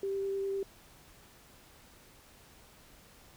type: tone with vibrato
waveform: sine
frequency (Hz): 392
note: G4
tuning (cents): 0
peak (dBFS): -31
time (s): 0.03-0.63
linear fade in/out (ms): 2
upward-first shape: triangle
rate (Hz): 9.9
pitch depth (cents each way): 9
effects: pink hiss -58 dBFS RMS until 3.36 s